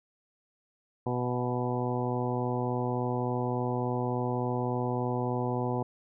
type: harmonic tone with a mistuned harmonic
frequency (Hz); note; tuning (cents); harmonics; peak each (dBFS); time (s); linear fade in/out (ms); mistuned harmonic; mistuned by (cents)
123.47; B2; 0; 1 / 2 / 3 / 4 / 5 / 6 / 7 / 8; -32 / -34 / -35 / -36 / -41 / -38 / -38 / -40; 1.06-5.83; 5; 5; +34
effects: none